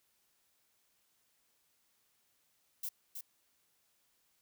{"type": "noise with echo", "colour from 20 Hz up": "violet", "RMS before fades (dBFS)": -39, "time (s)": [2.83, 2.89], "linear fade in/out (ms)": 5, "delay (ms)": 320, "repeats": 1, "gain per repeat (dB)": -5, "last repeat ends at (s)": 3.21, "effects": ["white hiss -75 dBFS RMS until 4.41 s"]}